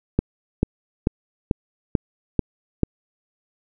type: click train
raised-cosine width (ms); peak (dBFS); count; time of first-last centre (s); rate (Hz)
3; -4; 7; 0.19-2.833; 2.27
effects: none